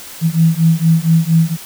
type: beating tone pair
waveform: sine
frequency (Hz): 161.4 / 165.7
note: E3 / E3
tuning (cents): -36 / +9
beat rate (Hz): 4.3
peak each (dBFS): -12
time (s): 0.21-1.57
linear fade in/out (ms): 50
effects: white hiss -33 dBFS RMS until 1.65 s